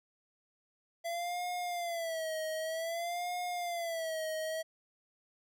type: tone with vibrato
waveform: square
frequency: 671 Hz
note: E5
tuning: 31 cents sharp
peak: -35 dBFS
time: 1.04-4.63 s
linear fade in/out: 20 ms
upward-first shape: sine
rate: 0.53 Hz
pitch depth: 110 cents each way
effects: none